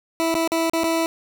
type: tone with dropouts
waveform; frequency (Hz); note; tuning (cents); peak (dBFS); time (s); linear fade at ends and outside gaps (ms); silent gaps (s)
20% pulse; 328.5; E4; -6; -14; 0.2-1.06; 0; 0.343-0.352 / 0.476-0.519 / 0.697-0.734 / 0.834-0.84
effects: none